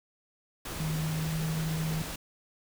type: noise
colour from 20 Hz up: pink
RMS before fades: -38 dBFS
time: 0.65-2.16 s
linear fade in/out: 5 ms
type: tone with pitch glide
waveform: sine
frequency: 156.9 to 159 Hz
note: D#3 to D#3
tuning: +15 to +38 cents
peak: -29 dBFS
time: 0.8-2.02 s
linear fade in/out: 2 ms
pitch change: +23 cents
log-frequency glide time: 1.08-1.34 s
effects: none